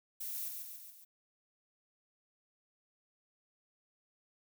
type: noise with echo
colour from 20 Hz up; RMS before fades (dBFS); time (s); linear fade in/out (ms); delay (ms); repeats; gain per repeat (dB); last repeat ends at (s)
violet; -41; 0.2-0.49; 10; 140; 4; -4; 1.05
effects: none